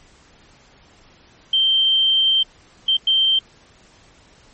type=tone bursts at uneven times; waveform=sine; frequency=3136 Hz; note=G7; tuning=in tune; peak=-13 dBFS; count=3; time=1.53-2.43 / 2.88-2.97 / 3.07-3.39 s; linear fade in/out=5 ms; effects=pink hiss -51 dBFS RMS until 4.53 s + MP3 32 kbps